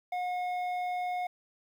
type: tone with low-pass filter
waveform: square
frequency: 722 Hz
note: F#5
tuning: 43 cents flat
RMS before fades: -33 dBFS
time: 0.12-1.27 s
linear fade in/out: 5 ms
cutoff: 2000 Hz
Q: 0.91
effects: 10-bit